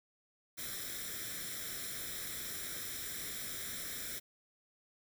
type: noise with comb filter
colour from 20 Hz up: white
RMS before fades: -42 dBFS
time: 0.57-4.2 s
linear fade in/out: 20 ms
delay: 0.54 ms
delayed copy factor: +0.75
effects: none